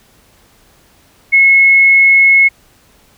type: tone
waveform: sine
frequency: 2180 Hz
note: C#7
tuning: 29 cents flat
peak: -4 dBFS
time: 1.32-2.49 s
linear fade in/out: 20 ms
effects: pink hiss -49 dBFS RMS until 3.17 s